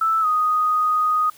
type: tone with pitch glide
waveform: sine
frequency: 1318.5 to 1244.5 Hz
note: E6 to D#6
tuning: 0 to 0 cents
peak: -16 dBFS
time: 0.01-1.3 s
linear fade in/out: 5 ms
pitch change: -100 cents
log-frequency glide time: 0.21-0.26 s
effects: white hiss -49 dBFS RMS until 1.37 s